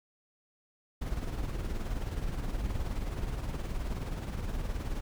brown noise with tremolo, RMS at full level -32 dBFS, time 1.01-5.01 s, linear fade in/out 10 ms, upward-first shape sine, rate 19 Hz, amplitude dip 50%, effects none

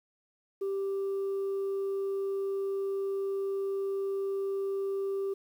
sine tone, 392 Hz, G4, in tune, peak -27 dBFS, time 0.61-5.34 s, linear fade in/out 10 ms, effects tanh soft clip ceiling -28 dBFS + 10-bit

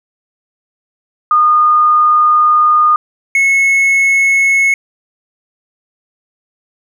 sine / triangle tone pair in turn, 1223 / 2189 Hz, D#6 / C#7, -30 / -22 cents, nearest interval minor seventh, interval 1008 cents, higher second, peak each -6 dBFS, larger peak neither, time 1.31-2.96 / 3.35-4.74 s, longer first, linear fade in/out 2 ms, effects none

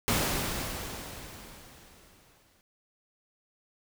pink noise with exponential decay, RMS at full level -26 dBFS, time 0.08-2.61 s, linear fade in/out 0 ms, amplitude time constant 550 ms, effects none

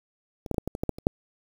clicks, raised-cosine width 2 ms, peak -24 / -11 / -22 / -9 / -16 / -19 / -13 / -11 / -26 / -6 dBFS, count 10, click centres 0.462 / 0.513 / 0.544 / 0.582 / 0.676 / 0.751 / 0.835 / 0.893 / 0.985 / 1.069 s, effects 7-bit

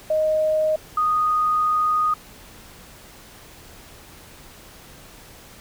sine tone pair in turn, 622.3 / 1239.2 Hz, D#5 / D#6, 0 / -7 cents, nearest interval octave, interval 1193 cents, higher second, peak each -17 dBFS, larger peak neither, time 0.1-0.76 / 0.97-2.14 s, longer second, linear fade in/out 5 ms, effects pink hiss -45 dBFS RMS until 5.6 s

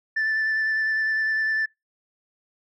sine tone with vibrato, 1760 Hz, A6, in tune, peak -19 dBFS, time 0.16-1.66 s, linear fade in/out 10 ms, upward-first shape sine, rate 9.9 Hz, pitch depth 13 cents each way, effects noise-tail reverb RT60 0.2 s tail -25 dB re dry + tanh soft clip ceiling -19 dBFS

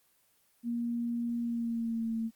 sine tone with pitch glide, 236.2 to 225.9 Hz, A#3 to A3, +23 to +46 cents, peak -30 dBFS, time 0.63-2.31 s, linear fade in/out 50 ms, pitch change -77 cents, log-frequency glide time 1.4-2.12 s, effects white hiss -69 dBFS RMS until 2.35 s + Opus 24 kbps

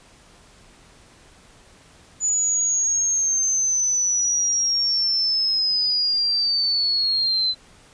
sine linear sweep, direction down, 6960 to 4036 Hz, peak -18 dBFS, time 2.2-7.55 s, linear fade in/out 50 ms, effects pink hiss -51 dBFS RMS until 7.93 s + resampled to 22050 Hz

